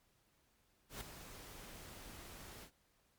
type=noise with ADSR envelope; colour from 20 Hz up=pink; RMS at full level=-44 dBFS; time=0.89-2.71 s; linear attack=120 ms; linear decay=4 ms; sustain=-9 dB; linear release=82 ms; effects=pink hiss -75 dBFS RMS until 3.18 s + MP3 96 kbps